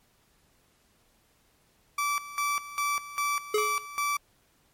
30% pulse tone with tremolo, 1159 Hz, D6, 23 cents flat, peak -23 dBFS, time 1.98-4.17 s, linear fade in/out 5 ms, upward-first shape square, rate 2.5 Hz, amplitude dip 80%
square tone with exponential decay, 423.7 Hz, G#4, 35 cents sharp, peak -21 dBFS, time 3.54-3.86 s, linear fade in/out 5 ms, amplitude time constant 69 ms
effects pink hiss -66 dBFS RMS until 4.73 s + MP3 64 kbps

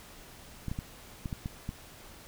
clicks, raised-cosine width 5 ms, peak -22 dBFS, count 7, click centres 0.683 / 0.715 / 0.789 / 1.258 / 1.328 / 1.459 / 1.691 s, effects pink hiss -51 dBFS RMS until 2.27 s

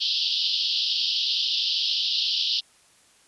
pink band-pass noise, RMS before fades -25 dBFS, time 0-2.61 s, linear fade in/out 20 ms, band 2900 to 5200 Hz, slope 96 dB/octave, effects white hiss -58 dBFS RMS until 3.27 s + resampled to 24000 Hz

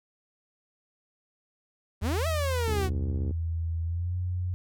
sawtooth exponential two-way sweep, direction up then down, 185 to 662 to 361.7 Hz, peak -25 dBFS, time 2.01-2.9 s, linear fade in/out 50 ms, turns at 2.27 s
sine tone with pitch glide, 82.7 to 90.18 Hz, E2 to F#2, +6 to -44 cents, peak -27 dBFS, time 2.02-4.54 s, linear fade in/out 0 ms, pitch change +150 cents, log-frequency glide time 3.83-4.16 s
click train, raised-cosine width 3 ms, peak -23 dBFS, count 43, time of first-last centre 2.68-3.31 s, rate 66.7 Hz
effects none

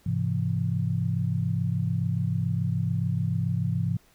sine chord, Ab augmented, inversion none, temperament equal with one note detuned, 103.83 / 130.81 / 168.67 Hz, Ab2 / C3 / E3, 0 / 0 / +40 cents, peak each -28 dBFS, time 0.06-3.97 s, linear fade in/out 5 ms, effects pink hiss -61 dBFS RMS until 4.14 s

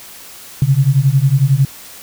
sine beating tone pair, 130.81 / 141.81 Hz, C3 / C#3, 0 / +40 cents, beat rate 11 Hz, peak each -12 dBFS, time 0.62-1.65 s, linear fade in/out 2 ms, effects white hiss -36 dBFS RMS until 2.02 s

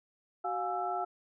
sine tone cluster, 374.4 / 710 / 833 / 1326 Hz, F#4 / F5 / G#5 / E6, +20 / +28 / +5 / +10 cents, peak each -40 / -33 / -39 / -38 dBFS, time 0.44-1.05 s, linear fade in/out 10 ms, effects none

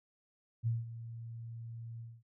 sine tone with ADSR envelope, 115.4 Hz, A#2, 17 cents flat, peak -28 dBFS, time 0.63-2.23 s, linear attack 38 ms, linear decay 180 ms, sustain -14 dB, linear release 230 ms, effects none

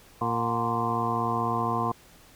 harmonic tone with a mistuned harmonic, 115.7 Hz, A#2, 13 cents flat, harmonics 1 / 2 / 3 / 4 / 6 / 7 / 8 / 9 / 10, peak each -33 / -33 / -36 / -35 / -32 / -38 / -35 / -28 / -39 dBFS, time 0.21-1.92 s, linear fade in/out 5 ms, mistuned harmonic 6, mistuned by +57 cents, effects pink hiss -54 dBFS RMS until 2.35 s

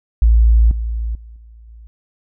sine tone with level steps, 56.4 Hz, A1, 44 cents sharp, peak -7 / -18 / -34 / -38 / -36 dBFS, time 0.22-1.87 s, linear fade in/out 0 ms, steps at 0.71 / 1.15 / 1.36 / 1.68 s, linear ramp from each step 2 ms, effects none

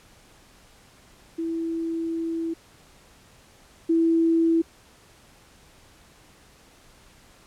sine tone pair in turn, 329.6 / 329.6 Hz, E4 / E4, 0 / 0 cents, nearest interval unison, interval 0 cents, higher neither, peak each -25 / -17 dBFS, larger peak second, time 1.38-2.54 / 3.89-4.62 s, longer first, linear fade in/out 10 ms, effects pink hiss -54 dBFS RMS until 7.46 s + low-pass 11000 Hz 12 dB/octave

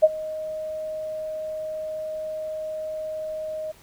sine tone with ADSR envelope, 624 Hz, D#5, 5 cents sharp, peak -8 dBFS, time 0.02-3.72 s, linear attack 21 ms, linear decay 36 ms, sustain -20 dB, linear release 12 ms, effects pink hiss -53 dBFS RMS until 3.82 s

